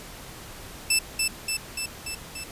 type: tone with echo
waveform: 15% pulse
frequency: 2645 Hz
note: E7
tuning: 5 cents sharp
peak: -12 dBFS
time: 0.9-0.99 s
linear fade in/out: 5 ms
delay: 290 ms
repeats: 5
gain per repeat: -3 dB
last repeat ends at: 2.44 s
effects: pink hiss -42 dBFS RMS until 2.51 s + resampled to 32000 Hz